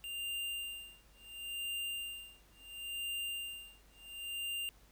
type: tone with tremolo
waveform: square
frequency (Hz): 2794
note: F7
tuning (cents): 0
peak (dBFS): -37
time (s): 0.04-4.69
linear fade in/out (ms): 0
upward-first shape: sine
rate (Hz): 0.72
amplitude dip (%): 100
effects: added 50 Hz sine -63 dBFS peak until 4.91 s + pink hiss -66 dBFS RMS until 4.91 s